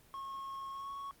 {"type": "tone with pitch glide", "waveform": "triangle", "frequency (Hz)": [1087, 1108.6], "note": ["C#6", "C#6"], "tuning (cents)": [-34, 0], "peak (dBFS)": -38, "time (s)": [0.14, 1.11], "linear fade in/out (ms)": 0, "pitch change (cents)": 34, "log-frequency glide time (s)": [0.7, 0.91], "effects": ["pink hiss -63 dBFS RMS until 1.2 s", "Opus 24 kbps"]}